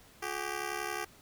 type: ring-modulated tone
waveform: 10% pulse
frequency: 392 Hz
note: G4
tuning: in tune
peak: -23 dBFS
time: 0.22-1.05 s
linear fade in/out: 10 ms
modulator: 35.6 Hz
effects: pink hiss -58 dBFS RMS until 1.21 s